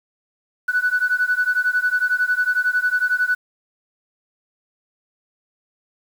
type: beating tone pair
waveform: sine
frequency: 1480 / 1491 Hz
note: F#6 / F#6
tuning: 0 / +13 cents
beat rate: 11 Hz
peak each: -19 dBFS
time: 0.68-3.35 s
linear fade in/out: 10 ms
effects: tanh soft clip ceiling -10 dBFS + 7-bit